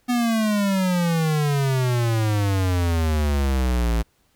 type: exponential sweep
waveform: square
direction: down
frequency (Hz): 248.4 to 55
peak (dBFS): -19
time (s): 0.08-4.03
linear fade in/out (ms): 20
effects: pink hiss -64 dBFS RMS until 4.35 s